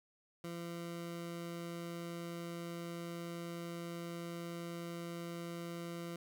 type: tone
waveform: 20% pulse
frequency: 170.4 Hz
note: F3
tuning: 42 cents flat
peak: -37 dBFS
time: 0.44-6.16 s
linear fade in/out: 2 ms
effects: none